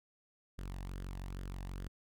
sawtooth tone with flanger, 46.25 Hz, F#1, in tune, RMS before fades -43 dBFS, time 0.58-1.88 s, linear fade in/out 10 ms, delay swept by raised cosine 0.6 to 1.12 ms, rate 2.4 Hz, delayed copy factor +0.5, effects none

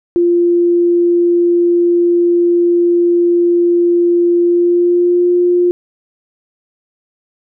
sine tone with pitch glide, 346.9 to 353.6 Hz, F4 to F4, -12 to +22 cents, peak -8 dBFS, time 0.16-5.71 s, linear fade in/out 0 ms, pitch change +34 cents, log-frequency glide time 4.4-5.3 s, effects none

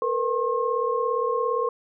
sine tone cluster, 456.6 / 494 / 1073 Hz, A#4 / B4 / C6, -36 / 0 / +43 cents, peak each -26 dBFS, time 0.02-1.69 s, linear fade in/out 2 ms, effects none

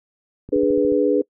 click train, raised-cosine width 3 ms, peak -23 dBFS, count 7, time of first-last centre 0.49-0.922 s, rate 13.9 Hz
sine chord, G# diminished, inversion second, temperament equal, 293.7 / 415.3 / 493.9 Hz, D4 / G#4 / B4, 0 / 0 / 0 cents, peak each -19 dBFS, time 0.52-1.22 s, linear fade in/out 10 ms
effects noise-tail reverb RT60 0.1 s tail -24 dB re dry

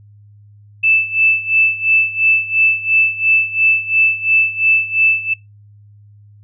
sine tone with tremolo, 2637 Hz, E7, in tune, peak -8 dBFS, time 0.83-5.34 s, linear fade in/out 10 ms, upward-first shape sine, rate 2.9 Hz, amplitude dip 85%, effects noise-tail reverb RT60 0.2 s tail -22 dB re dry + added 103 Hz sine -41 dBFS peak until 6.43 s

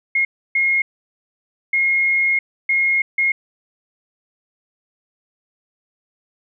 sine tone bursts at uneven times, 2150 Hz, C7, 47 cents sharp, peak -14 dBFS, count 5, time 0.15-0.25 / 0.55-0.82 / 1.73-2.39 / 2.69-3.02 / 3.18-3.32 s, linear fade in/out 5 ms, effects none

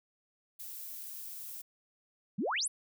violet noise, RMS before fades -44 dBFS, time 0.59-1.62 s, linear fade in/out 10 ms
sine exponential sweep, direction up, 164.81 to 11620 Hz, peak -30 dBFS, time 2.38-2.68 s, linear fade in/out 10 ms
effects none

